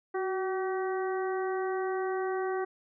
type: harmonic tone with a mistuned harmonic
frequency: 381.8 Hz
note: G4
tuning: 46 cents flat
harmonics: 1 / 2 / 3 / 4 / 5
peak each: -30 / -36 / -40 / -42 / -44 dBFS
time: 0.14-2.65 s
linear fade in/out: 10 ms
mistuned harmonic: 1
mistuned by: -38 cents
effects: none